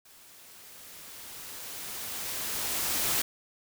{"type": "noise with level ramp", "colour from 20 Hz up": "white", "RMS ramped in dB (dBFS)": [-55, -27], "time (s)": [0.05, 3.22], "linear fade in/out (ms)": 5, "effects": []}